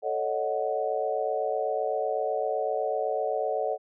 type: chord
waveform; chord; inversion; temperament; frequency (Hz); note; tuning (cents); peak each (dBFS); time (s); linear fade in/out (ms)
sine; D# half-diminished seventh; second; equal; 440 / 554.4 / 622.3 / 740; A4 / C#5 / D#5 / F#5; 0 / 0 / 0 / 0; -31; 0.02-3.78; 50
effects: none